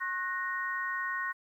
sine chord, F# major, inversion second, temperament equal with one note detuned, 1082.2 / 1480 / 1864.7 Hz, C#6 / F#6 / A#6, -42 / 0 / 0 cents, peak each -36 / -37 / -34 dBFS, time 0-1.33 s, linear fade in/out 20 ms, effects 11-bit

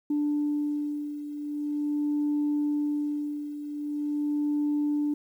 sine beating tone pair, 294.3 / 294.73 Hz, D4 / D4, +4 / +6 cents, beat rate 0.43 Hz, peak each -26 / -31 dBFS, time 0.1-5.14 s, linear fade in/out 5 ms, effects tanh soft clip ceiling -20 dBFS + 10-bit

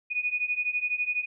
sine beating tone pair, 2466 / 2478 Hz, D#7 / D#7, -16 / -8 cents, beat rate 12 Hz, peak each -30 / -28 dBFS, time 0.1-1.26 s, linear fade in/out 20 ms, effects none

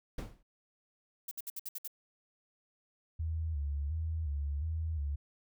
brown noise with exponential decay, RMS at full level -33 dBFS, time 0.18-0.43 s, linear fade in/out 5 ms, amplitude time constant 54 ms
violet noise bursts, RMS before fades -40 dBFS, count 7, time 1.28-1.877 s, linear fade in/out 5 ms, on 33 ms, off 61 ms
sine tone with vibrato, 75.9 Hz, D#2, 42 cents flat, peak -32 dBFS, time 3.19-5.16 s, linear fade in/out 10 ms, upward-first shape square, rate 1.4 Hz, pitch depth 100 cents each way
effects none

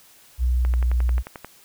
sine tone with pitch glide, 61.74 to 60.82 Hz, B1 to B1, 0 to -26 cents, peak -17 dBFS, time 0.38-1.23 s, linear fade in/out 50 ms, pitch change -26 cents, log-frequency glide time 0.63-0.7 s
click train, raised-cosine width 0.5 ms, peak -19 dBFS, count 10, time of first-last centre 0.65-1.446 s, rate 11.3 Hz
effects white hiss -52 dBFS RMS until 1.64 s

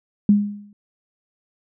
sine tone with exponential decay, 205.2 Hz, G#3, 21 cents flat, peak -8 dBFS, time 0.29-0.73 s, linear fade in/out 2 ms, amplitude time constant 95 ms, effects none

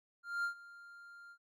triangle tone with ADSR envelope, 1396.9 Hz, F6, in tune, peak -30 dBFS, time 0.23-1.38 s, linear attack 210 ms, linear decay 100 ms, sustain -20 dB, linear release 69 ms, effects none

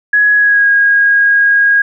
sine tone with pitch glide, 1676 to 1637.7 Hz, G#6 to G#6, +15 to -25 cents, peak -6 dBFS, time 0.13-1.82 s, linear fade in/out 5 ms, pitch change -40 cents, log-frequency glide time 0.35-0.69 s, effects none

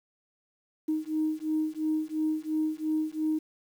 sine beating tone pair, 310 / 312.9 Hz, D#4 / D#4, -6 / +10 cents, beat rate 2.9 Hz, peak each -29 dBFS, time 0.88-3.39 s, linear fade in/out 10 ms, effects tanh soft clip ceiling -19 dBFS + 9-bit

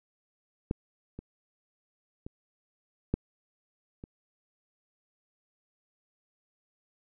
clicks, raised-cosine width 3 ms, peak -15 / -27 / -27 / -13 / -29 dBFS, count 5, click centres 0.711 / 1.19 / 2.265 / 3.14 / 4.039 s, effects none

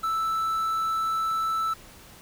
triangle tone with quantisation, 1318.5 Hz, E6, in tune, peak -22 dBFS, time 0.03-1.74 s, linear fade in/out 10 ms, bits 8, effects pink hiss -49 dBFS RMS until 2.21 s

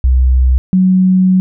sine tone pair in turn, 63.8 / 185.96 Hz, C2 / F#3, -43 / +9 cents, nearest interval octave + perfect fifth, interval 1852 cents, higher second, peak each -6 dBFS, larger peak neither, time 0.04-0.58 / 0.73-1.4 s, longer second, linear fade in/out 0 ms, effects none

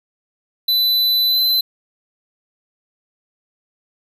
square tone with pitch glide, 4000 to 4044 Hz, B7 to B7, +21 to +40 cents, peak -14 dBFS, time 0.68-1.61 s, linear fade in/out 5 ms, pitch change +19 cents, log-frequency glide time 1.29-1.39 s, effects none

